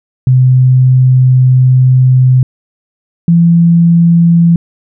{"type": "tone pair in turn", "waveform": "sine", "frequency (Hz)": [128.5, 169.32], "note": ["C3", "E3"], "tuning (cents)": [-31, 47], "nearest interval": "perfect fourth", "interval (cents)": 478, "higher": "second", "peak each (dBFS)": -3, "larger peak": "neither", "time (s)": [[0.27, 2.43], [3.28, 4.56]], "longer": "first", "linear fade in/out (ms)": 2, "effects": []}